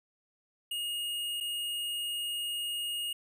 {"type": "tone with dropouts", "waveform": "square", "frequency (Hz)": 2860, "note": "F7", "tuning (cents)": 41, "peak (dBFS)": -33, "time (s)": [0.71, 3.13], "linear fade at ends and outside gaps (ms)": 5, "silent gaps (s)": [1.403, 1.407], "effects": []}